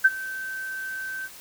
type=tone with ADSR envelope; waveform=sine; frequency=1548 Hz; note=G6; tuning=22 cents flat; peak=-10 dBFS; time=0.04-1.29 s; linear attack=13 ms; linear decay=37 ms; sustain=-20 dB; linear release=42 ms; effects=white hiss -45 dBFS RMS until 1.4 s